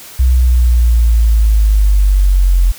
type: linear sweep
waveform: sine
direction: down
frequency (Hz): 63.8 to 43.65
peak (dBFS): -6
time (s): 0.19-2.72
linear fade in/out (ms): 10
effects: white hiss -34 dBFS RMS until 2.78 s